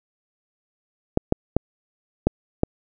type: clicks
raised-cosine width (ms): 2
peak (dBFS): -3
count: 5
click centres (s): 1.174 / 1.324 / 1.566 / 2.27 / 2.634
effects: none